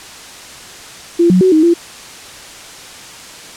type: tone with pitch steps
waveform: sine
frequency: 342.2 / 183.4 / 373.3 / 313.6 / 341.2 Hz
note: F4 / F#3 / F#4 / D#4 / F4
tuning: -35 / -15 / +15 / +14 / -40 cents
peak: -6 dBFS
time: 1.19-1.74 s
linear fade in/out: 10 ms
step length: 110 ms
effects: white hiss -33 dBFS RMS until 3.56 s + low-pass 8000 Hz 12 dB/octave

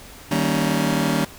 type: chord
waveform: sawtooth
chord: Eb dominant seventh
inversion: none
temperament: just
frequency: 155.56 / 194.45 / 233.3 / 280 Hz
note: Eb3 / G3 / Bb3 / Db4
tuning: 0 / -14 / +2 / +18 cents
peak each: -20 dBFS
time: 0.31-1.25 s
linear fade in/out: 5 ms
effects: pink hiss -42 dBFS RMS until 1.38 s

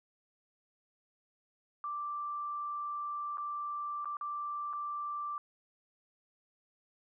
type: tone with dropouts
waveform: sine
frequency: 1174.7 Hz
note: D6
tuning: in tune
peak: -35 dBFS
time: 1.84-5.38 s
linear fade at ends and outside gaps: 1 ms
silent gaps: 3.372-3.381 / 4.046-4.056 / 4.169-4.211 / 4.73-4.734 s
effects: none

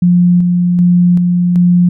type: tone with tremolo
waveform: sine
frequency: 176.7 Hz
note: F3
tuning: 21 cents sharp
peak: -5 dBFS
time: 0.02-1.89 s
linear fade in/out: 5 ms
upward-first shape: square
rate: 1.3 Hz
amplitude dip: 30%
effects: none

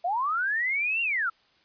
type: linear two-way sweep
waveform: sine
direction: up then down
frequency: 659.3 to 2794 to 1276 Hz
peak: -24 dBFS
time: 0.04-1.3 s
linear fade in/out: 10 ms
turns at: 1.02 s
effects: white hiss -63 dBFS RMS until 1.64 s + resampled to 11025 Hz

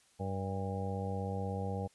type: harmonic tone with a mistuned harmonic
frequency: 96.3 Hz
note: G2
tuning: 30 cents flat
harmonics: 1 / 2 / 3 / 4 / 5 / 6 / 7 / 8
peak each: -37 / -40 / -50 / -52 / -41 / -47 / -50 / -43 dBFS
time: 0.19-1.88 s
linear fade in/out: 20 ms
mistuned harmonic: 8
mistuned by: +79 cents
effects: white hiss -67 dBFS RMS until 1.94 s + resampled to 24000 Hz

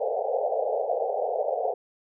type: band-pass noise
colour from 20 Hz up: pink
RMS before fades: -27 dBFS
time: 0-1.74 s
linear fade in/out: 5 ms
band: 440 to 790 Hz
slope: 96 dB/octave
effects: none

